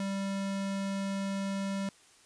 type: tone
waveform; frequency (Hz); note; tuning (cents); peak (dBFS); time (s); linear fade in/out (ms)
square; 196; G3; 0; -32; 0-1.89; 2
effects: white hiss -60 dBFS RMS until 2.25 s + resampled to 22050 Hz